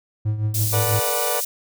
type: tone with tremolo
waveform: triangle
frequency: 107.1 Hz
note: A2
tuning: 46 cents flat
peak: -15 dBFS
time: 0.25-1 s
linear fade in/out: 10 ms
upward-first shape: triangle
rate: 6.1 Hz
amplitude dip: 70%
type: high-pass noise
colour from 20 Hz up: white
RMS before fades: -25 dBFS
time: 0.54-1.45 s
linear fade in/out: 5 ms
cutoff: 5700 Hz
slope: 12 dB/octave
type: chord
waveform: 30% pulse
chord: B minor seventh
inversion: third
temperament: equal with one note detuned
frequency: 440 / 486.2 / 587.3 / 740 Hz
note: A4 / B4 / D5 / F#5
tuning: 0 / -27 / 0 / 0 cents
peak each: -28 / -25 / -24 / -27 dBFS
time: 0.72-1.41 s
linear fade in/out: 20 ms
effects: none